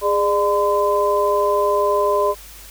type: tone cluster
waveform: sine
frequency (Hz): 411.4 / 599 / 1020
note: G#4 / D5 / C6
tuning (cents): -16 / +34 / -44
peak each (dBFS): -19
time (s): 0.01-2.35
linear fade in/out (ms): 50
effects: added 50 Hz sine -42 dBFS peak until 2.7 s + white hiss -41 dBFS RMS until 2.7 s